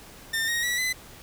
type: tone with pitch steps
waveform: sawtooth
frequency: 1805 / 1873 / 1943.5 / 2017 Hz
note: A6 / A#6 / B6 / B6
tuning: +44 / +8 / -28 / +36 cents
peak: -21 dBFS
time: 0.33-0.93 s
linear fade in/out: 10 ms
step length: 150 ms
effects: pink hiss -47 dBFS RMS until 1.22 s